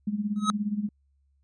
sine tone with tremolo, 207.7 Hz, G#3, in tune, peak -23 dBFS, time 0.07-0.89 s, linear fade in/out 5 ms, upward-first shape sine, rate 17 Hz, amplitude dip 75%
square tone with exponential growth, 1275 Hz, D#6, 42 cents sharp, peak -19 dBFS, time 0.36-0.5 s, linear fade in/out 0 ms, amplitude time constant 30 ms
effects added 69 Hz sine -64 dBFS peak until 1.43 s + resampled to 22050 Hz

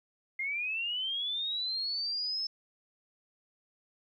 sine linear sweep, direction up, 2093 to 5274 Hz, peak -31 dBFS, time 0.39-2.47 s, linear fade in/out 5 ms, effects 12-bit

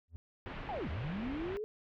triangle tone with exponential growth, 82.41 Hz, E2, in tune, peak -38 dBFS, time 0.08-0.16 s, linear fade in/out 0 ms, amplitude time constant 17 ms
pink low-pass noise, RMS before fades -44 dBFS, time 0.46-1.57 s, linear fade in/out 0 ms, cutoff 2900 Hz, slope 24 dB/octave
sine linear two-way sweep, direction down then up, 880 to 65.41 to 440.5 Hz, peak -36 dBFS, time 0.69-1.64 s, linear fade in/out 0 ms, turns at 0.9 s
effects none

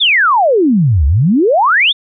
sine exponential two-way sweep, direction down then up, 3715 to 65.41 to 3715 Hz, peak -7 dBFS, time 0-1.93 s, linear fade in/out 20 ms, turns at 1.06 s, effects none

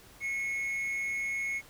triangle tone with amplitude modulation, 2184 Hz, C#7, 26 cents flat, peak -27 dBFS, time 0.2-1.62 s, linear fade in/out 50 ms, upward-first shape sine, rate 220 Hz, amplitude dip 40%, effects pink hiss -55 dBFS RMS until 1.69 s

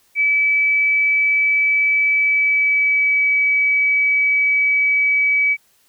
sine tone with pitch glide, 2298 to 2283 Hz, D7 to D7, -38 to -50 cents, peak -13 dBFS, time 0.15-5.57 s, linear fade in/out 50 ms, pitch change -12 cents, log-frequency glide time 2.14-3.3 s, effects white hiss -58 dBFS RMS until 5.88 s

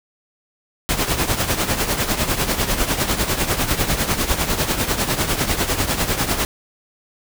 pink noise with tremolo, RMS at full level -17 dBFS, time 0.89-6.45 s, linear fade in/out 0 ms, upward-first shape triangle, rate 10 Hz, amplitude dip 75%, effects none

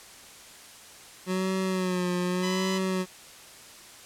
25% pulse tone with vibrato, 183.8 Hz, F#3, 11 cents flat, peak -22 dBFS, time 1.26-3.06 s, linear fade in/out 50 ms, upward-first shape sine, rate 0.84 Hz, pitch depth 50 cents each way
10% pulse tone, 1000 Hz, B5, 21 cents sharp, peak -24 dBFS, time 2.42-2.79 s, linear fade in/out 20 ms
effects white hiss -48 dBFS RMS until 4.05 s + low-pass 10000 Hz 12 dB/octave

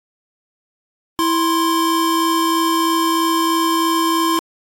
square tone pair together, 329.6 / 1051.9 Hz, E4 / C6, 0 / +9 cents, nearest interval octave + minor sixth, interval 2009 cents, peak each -18 dBFS, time 1.19-4.39 s, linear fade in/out 0 ms, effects AAC 64 kbps

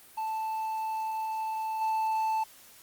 triangle tone with level steps, 880 Hz, A5, in tune, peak -28 / -24 dBFS, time 0.17-2.44 s, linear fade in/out 10 ms, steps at 1.8 s, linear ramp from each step 20 ms, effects white hiss -54 dBFS RMS until 2.82 s + Opus 32 kbps

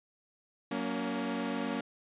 sawtooth chord, F# major, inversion none, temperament equal with one note detuned, 185 / 233.1 / 282.2 Hz, F#3 / A#3 / C#4, 0 / 0 / +31 cents, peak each -36 / -31 / -32 dBFS, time 0.71-1.81 s, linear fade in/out 5 ms, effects resampled to 8000 Hz

